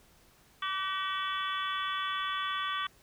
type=harmonic tone with a mistuned harmonic; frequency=380 Hz; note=F#4; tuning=46 cents sharp; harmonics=3 / 4 / 5 / 6 / 7 / 8 / 9; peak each=-33 / -39 / -41 / -46 / -47 / -42 / -39 dBFS; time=0.62-2.87 s; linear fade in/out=5 ms; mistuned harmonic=3; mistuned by=+26 cents; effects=pink hiss -62 dBFS RMS until 3.02 s

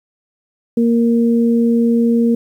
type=tone pair together; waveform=sine; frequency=233.1 / 466.2 Hz; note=A#3 / A#4; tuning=0 / 0 cents; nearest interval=octave; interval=1200 cents; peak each=-11 / -18 dBFS; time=0.77-2.35 s; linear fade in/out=5 ms; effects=8-bit

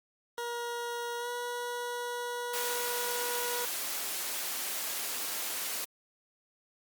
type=tone with pitch glide; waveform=20% pulse; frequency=475.3 to 484.2 Hz; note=A#4 to B4; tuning=+34 to -34 cents; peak=-29 dBFS; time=0.38-3.65 s; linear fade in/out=0 ms; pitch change=+32 cents; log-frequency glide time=1.18-1.28 s
type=noise; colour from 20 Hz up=white; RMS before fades=-35 dBFS; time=2.53-5.85 s; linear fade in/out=10 ms
effects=high-pass 300 Hz 12 dB/octave + Opus 48 kbps

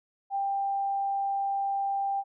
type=tone; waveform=sine; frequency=791 Hz; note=G5; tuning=15 cents sharp; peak=-26 dBFS; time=0.3-2.24 s; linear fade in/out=50 ms; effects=none

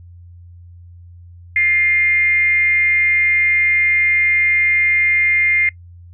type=tone with frequency modulation; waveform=sine; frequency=2100 Hz; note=C7; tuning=6 cents sharp; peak=-12 dBFS; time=1.56-5.69 s; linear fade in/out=2 ms; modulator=348 Hz; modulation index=0.4; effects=noise-tail reverb RT60 0.1 s tail -21 dB re dry + added 87 Hz sine -37 dBFS peak until 6.13 s

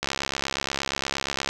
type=click train; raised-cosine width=0.2 ms; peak=-8 dBFS; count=101; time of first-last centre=0.03-1.49 s; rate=68.5 Hz; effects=none

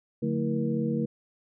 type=tone cluster; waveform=sine; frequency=145.7 / 180.3 / 224 / 325.4 / 475.8 Hz; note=D3 / F#3 / A3 / E4 / A#4; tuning=-13 / -45 / +31 / -22 / +35 cents; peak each=-31 / -35 / -28 / -34 / -33 dBFS; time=0.22-1.06 s; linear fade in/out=10 ms; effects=none

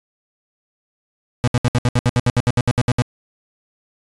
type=tone bursts; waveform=35% pulse; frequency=122 Hz; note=B2; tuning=21 cents flat; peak=-11 dBFS; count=16; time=1.44-3.02 s; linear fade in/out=0 ms; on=35 ms; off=68 ms; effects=resampled to 22050 Hz

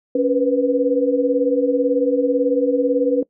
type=tone cluster; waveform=sine; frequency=278.6 / 483.9 / 502 Hz; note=C#4 / B4 / B4; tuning=+9 / -35 / +28 cents; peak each=-19 dBFS; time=0.15-3.23 s; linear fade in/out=5 ms; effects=noise-tail reverb RT60 0.1 s tail -21 dB re dry

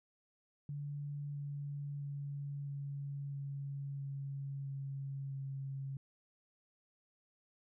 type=tone with pitch steps; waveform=sine; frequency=144.3 / 143.14 / 141.98 / 140.84 / 139.71 / 138.58 / 137.47 / 136.36 Hz; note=D3 / D3 / C#3 / C#3 / C#3 / C#3 / C#3 / C#3; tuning=-30 / -44 / +42 / +28 / +14 / 0 / -14 / -28 cents; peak=-39 dBFS; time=0.69-5.97 s; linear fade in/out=2 ms; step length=660 ms; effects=none

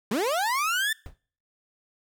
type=linear sweep; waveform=30% pulse; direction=up; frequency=185 to 1800 Hz; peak=-21 dBFS; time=0.11-0.93 s; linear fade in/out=5 ms
type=noise with exponential decay; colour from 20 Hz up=brown; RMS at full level=-34 dBFS; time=1.06-1.18 s; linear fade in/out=0 ms; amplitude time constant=26 ms
effects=noise-tail reverb RT60 0.5 s tail -25 dB re dry

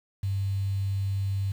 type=tone with quantisation; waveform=sine; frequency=98 Hz; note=G2; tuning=in tune; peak=-25 dBFS; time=0.23-1.52 s; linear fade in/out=5 ms; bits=8; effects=none

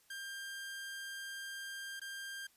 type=tone with dropouts; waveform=sawtooth; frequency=1594 Hz; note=G6; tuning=28 cents sharp; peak=-39 dBFS; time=0.1-2.47 s; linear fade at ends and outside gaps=5 ms; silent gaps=1.997-2.015 s; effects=white hiss -69 dBFS RMS until 2.56 s + resampled to 32000 Hz

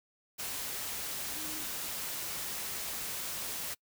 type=tone in noise; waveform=sine; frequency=310 Hz; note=D#4; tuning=6 cents flat; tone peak=-47 dBFS; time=1.35-1.65 s; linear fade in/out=20 ms; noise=white; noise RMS=-38 dBFS; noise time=0.38-3.75 s; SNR=-12 dB; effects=noise-tail reverb RT60 0.1 s tail -26 dB re dry

